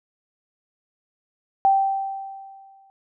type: tone with exponential decay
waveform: sine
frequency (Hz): 780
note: G5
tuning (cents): -9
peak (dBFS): -12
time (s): 1.65-2.9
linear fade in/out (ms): 0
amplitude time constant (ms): 270
effects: none